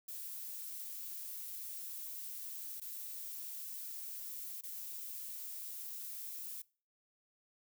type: noise with dropouts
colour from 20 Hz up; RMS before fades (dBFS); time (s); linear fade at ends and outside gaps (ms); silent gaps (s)
violet; -45; 0.08-6.62; 5; 2.801-2.815 / 4.611-4.634
effects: noise-tail reverb RT60 0.4 s tail -23 dB re dry